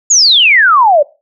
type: exponential sweep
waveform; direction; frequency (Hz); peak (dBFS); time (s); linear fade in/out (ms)
sine; down; 7040 to 554.4; -4; 0.1-1.03; 10
effects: noise-tail reverb RT60 0.3 s tail -21 dB re dry